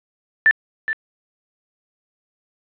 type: tone with echo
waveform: sine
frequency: 1767 Hz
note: A6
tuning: 7 cents sharp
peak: -9 dBFS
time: 0.46-0.51 s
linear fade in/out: 0 ms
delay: 420 ms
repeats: 1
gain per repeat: -10 dB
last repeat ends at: 0.93 s
effects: resampled to 8000 Hz + 7-bit